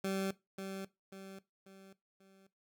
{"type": "tone with echo", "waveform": "20% pulse", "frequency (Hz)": 193.1, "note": "G3", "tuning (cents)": -26, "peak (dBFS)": -29, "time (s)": [0.04, 0.31], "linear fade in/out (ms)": 5, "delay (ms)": 540, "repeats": 4, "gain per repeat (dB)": -7, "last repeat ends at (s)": 2.47, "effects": ["noise-tail reverb RT60 0.2 s tail -18 dB re dry"]}